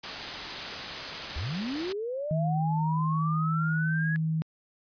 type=noise; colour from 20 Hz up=white; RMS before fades=-34 dBFS; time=0.03-1.93 s; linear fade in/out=10 ms
type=linear sweep; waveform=sine; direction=up; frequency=62.2 to 1689 Hz; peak=-30 dBFS; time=1.36-4.16 s; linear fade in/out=0 ms
type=tone with pitch glide; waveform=sine; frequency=157.9 to 159.27 Hz; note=D#3 to D#3; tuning=+26 to +41 cents; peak=-25 dBFS; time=2.31-4.42 s; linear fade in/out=0 ms; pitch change=+15 cents; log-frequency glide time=2.59-3.93 s
effects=resampled to 11025 Hz